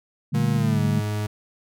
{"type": "chord", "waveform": "sine", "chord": "D suspended fourth", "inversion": "none", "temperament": "just", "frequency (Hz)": [146.83, 195.78, 220.2], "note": ["D3", "G3", "A3"], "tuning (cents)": [0, -2, 2], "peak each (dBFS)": [-22, -27, -26], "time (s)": [0.32, 1.01], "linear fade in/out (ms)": 20}
{"type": "tone with pitch glide", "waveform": "40% pulse", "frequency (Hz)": [118.2, 105.3], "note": ["A#2", "G#2"], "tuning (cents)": [24, 24], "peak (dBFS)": -23, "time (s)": [0.34, 1.27], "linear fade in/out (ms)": 10, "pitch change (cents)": -200, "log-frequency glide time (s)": [0.54, 0.81]}
{"effects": []}